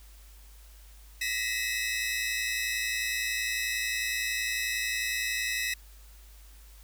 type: tone cluster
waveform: sawtooth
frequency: 1897 / 2008 / 2584 Hz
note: A#6 / B6 / E7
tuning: +30 / +28 / -35 cents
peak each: -30 dBFS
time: 1.21-5.74 s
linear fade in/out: 5 ms
effects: added 51 Hz sine -49 dBFS peak until 6.83 s + white hiss -58 dBFS RMS until 6.83 s